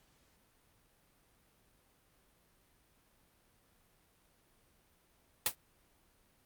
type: noise with exponential decay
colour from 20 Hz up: white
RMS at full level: -25 dBFS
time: 5.46-5.55 s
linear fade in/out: 2 ms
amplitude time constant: 19 ms
effects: pink hiss -70 dBFS RMS until 6.45 s + Opus 48 kbps